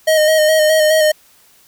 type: tone with vibrato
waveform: square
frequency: 622.3 Hz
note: D#5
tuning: in tune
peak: -10 dBFS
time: 0.07-1.12 s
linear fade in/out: 10 ms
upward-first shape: square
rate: 4.8 Hz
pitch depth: 26 cents each way
effects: white hiss -50 dBFS RMS until 1.67 s